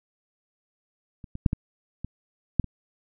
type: clicks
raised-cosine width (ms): 5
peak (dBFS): -28 / -22 / -6 / -13 / -20 / -7 / -23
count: 7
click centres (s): 1.242 / 1.354 / 1.462 / 1.531 / 2.046 / 2.597 / 2.643
effects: none